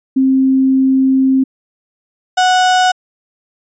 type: tone pair in turn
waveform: sine / 35% pulse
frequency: 264.8 / 737.2 Hz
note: C4 / F#5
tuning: +21 / -7 cents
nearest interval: octave + tritone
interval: 1772 cents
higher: second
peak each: -8 / -7 dBFS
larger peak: second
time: 0.16-1.44 / 2.37-2.92 s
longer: first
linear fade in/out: 10 ms
effects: resampled to 16000 Hz